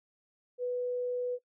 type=tone; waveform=sine; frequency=493.9 Hz; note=B4; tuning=in tune; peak=-30 dBFS; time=0.58-1.39 s; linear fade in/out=50 ms; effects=noise-tail reverb RT60 0.1 s tail -21 dB re dry